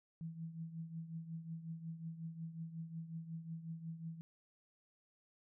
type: tone with tremolo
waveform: sine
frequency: 163.8 Hz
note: E3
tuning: 11 cents flat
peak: -40 dBFS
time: 0.21-4.21 s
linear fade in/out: 0 ms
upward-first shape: triangle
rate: 5.5 Hz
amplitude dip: 75%
effects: none